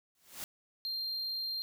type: noise with exponential growth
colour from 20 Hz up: white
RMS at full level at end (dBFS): -38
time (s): 0.15-0.44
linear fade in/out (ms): 1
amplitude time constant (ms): 63
type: tone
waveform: triangle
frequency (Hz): 4186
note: C8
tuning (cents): 0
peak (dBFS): -33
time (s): 0.85-1.62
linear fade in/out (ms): 0
effects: none